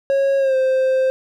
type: tone with pitch glide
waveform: triangle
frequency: 548 to 523.3 Hz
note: C#5 to C5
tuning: -20 to 0 cents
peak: -12 dBFS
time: 0.1-1.1 s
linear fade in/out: 0 ms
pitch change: -80 cents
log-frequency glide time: 0.38-0.56 s
effects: none